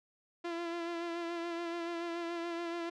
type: tone with vibrato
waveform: sawtooth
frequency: 340 Hz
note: F4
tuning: 46 cents flat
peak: -32 dBFS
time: 0.44-2.9 s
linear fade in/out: 10 ms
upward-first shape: sine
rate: 7 Hz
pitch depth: 30 cents each way
effects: low-pass 4000 Hz 12 dB/octave